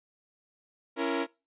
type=chord; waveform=sawtooth; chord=A# diminished; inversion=first; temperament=equal with one note detuned; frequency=277.2 / 335.2 / 466.2 Hz; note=C#4 / E4 / A#4; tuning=0 / +29 / 0 cents; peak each=-28 dBFS; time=0.96-1.27 s; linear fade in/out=50 ms; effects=noise-tail reverb RT60 0.3 s tail -25 dB re dry + resampled to 8000 Hz